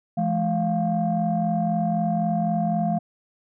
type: tone cluster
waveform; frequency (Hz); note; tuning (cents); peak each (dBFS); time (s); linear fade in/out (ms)
sine; 169 / 212.9 / 699; E3 / G#3 / F5; +43 / +43 / +1; -24; 0.17-2.99; 10
effects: tanh soft clip ceiling -13 dBFS